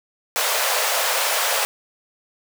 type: high-pass noise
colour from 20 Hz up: pink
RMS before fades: -21 dBFS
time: 0.36-1.65 s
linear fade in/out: 0 ms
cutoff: 500 Hz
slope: 48 dB/octave
effects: none